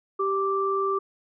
sine tone pair together, 390.8 / 1173 Hz, G4 / D6, -5 / -2 cents, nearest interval octave + perfect fifth, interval 1903 cents, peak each -25 dBFS, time 0.19-0.99 s, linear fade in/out 10 ms, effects none

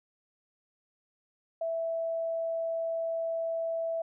sine tone, 659.3 Hz, E5, in tune, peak -29 dBFS, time 1.61-4.02 s, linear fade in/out 5 ms, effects none

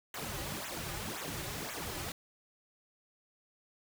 pink noise with flanger, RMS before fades -40 dBFS, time 0.14-2.12 s, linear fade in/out 2 ms, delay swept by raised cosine 0.2 to 4.5 ms, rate 1.9 Hz, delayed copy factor -0.9, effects none

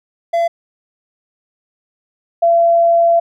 triangle / sine tone pair in turn, 678 / 678 Hz, E5 / E5, +49 / +49 cents, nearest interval unison, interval 0 cents, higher neither, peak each -10 / -8 dBFS, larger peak second, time 0.33-0.48 / 2.42-3.2 s, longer second, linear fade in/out 10 ms, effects none

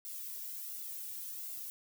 violet noise with flanger, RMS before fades -43 dBFS, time 0.05-1.7 s, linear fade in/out 0 ms, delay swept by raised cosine 1.4 to 2.13 ms, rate 1.4 Hz, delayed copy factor +0.75, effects none

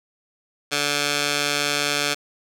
15% pulse tone with band-pass filter, 145.1 Hz, D3, 21 cents flat, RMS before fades -23 dBFS, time 0.71-2.15 s, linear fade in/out 20 ms, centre 4300 Hz, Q 0.71, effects none

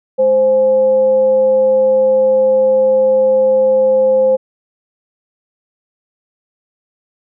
sine tone with frequency modulation, 523.3 Hz, C5, in tune, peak -8 dBFS, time 0.18-4.37 s, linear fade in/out 20 ms, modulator 313 Hz, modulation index 0.21, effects none

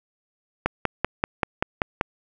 click train, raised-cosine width 0.5 ms, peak -5 dBFS, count 8, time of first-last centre 0.66-2.011 s, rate 5.18 Hz, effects none

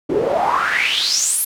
pink noise with band-pass filter sweep, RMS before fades -18 dBFS, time 0.09-1.45 s, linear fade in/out 10 ms, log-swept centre 320 to 12000 Hz, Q 7, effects none

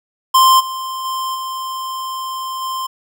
square tone with level steps, 1046.5 Hz, C6, in tune, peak -8 / -23 / -20 / -23 / -21 dBFS, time 0.34-2.87 s, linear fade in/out 10 ms, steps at 0.59 / 1.04 / 1.34 / 2.61 s, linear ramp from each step 20 ms, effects none

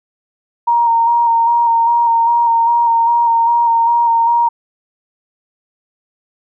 sine tone with vibrato, 932.3 Hz, A#5, in tune, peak -9 dBFS, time 0.67-4.49 s, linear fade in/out 10 ms, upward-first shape square, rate 2.5 Hz, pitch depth 19 cents each way, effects none

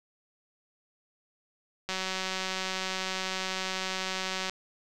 click train, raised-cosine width 0.2 ms, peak -15 dBFS, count 491, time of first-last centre 1.89-4.496 s, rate 188 Hz, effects none

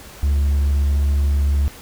sine tone with hard clipping, 71.1 Hz, C#2, 45 cents sharp, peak -15 dBFS, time 0.23-1.68 s, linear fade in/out 0 ms, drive 2 dB, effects pink hiss -40 dBFS RMS until 1.81 s

